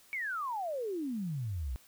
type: exponential sweep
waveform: sine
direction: down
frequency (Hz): 2284 to 57.5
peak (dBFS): -33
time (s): 0.13-1.76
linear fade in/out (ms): 0
effects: white hiss -61 dBFS RMS until 1.87 s